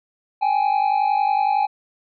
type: tone pair together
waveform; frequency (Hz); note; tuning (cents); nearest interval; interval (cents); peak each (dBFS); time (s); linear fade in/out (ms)
triangle; 790 / 840.9; G5 / G#5; +13 / +21; minor second; 108; -18 / -17; 0.41-1.67; 20
effects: resampled to 11025 Hz